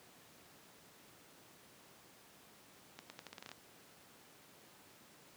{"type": "accelerating click train", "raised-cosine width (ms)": 0.2, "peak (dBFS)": -30, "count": 10, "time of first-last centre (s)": [2.99, 3.516], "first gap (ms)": 110, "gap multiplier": 0.83, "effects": ["pink hiss -61 dBFS RMS until 5.36 s", "high-pass 150 Hz 12 dB/octave"]}